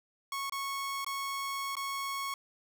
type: tone with dropouts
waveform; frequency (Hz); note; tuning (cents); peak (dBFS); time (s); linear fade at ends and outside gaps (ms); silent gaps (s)
sawtooth; 1102; C#6; -11; -30; 0.32-2.34; 2; 0.497-0.522 / 1.046-1.064 / 1.754-1.767
effects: none